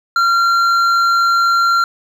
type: tone with hard clipping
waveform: sine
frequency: 1376 Hz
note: F6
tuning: 26 cents flat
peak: -12 dBFS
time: 0.16-1.84 s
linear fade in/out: 2 ms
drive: 7 dB
effects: none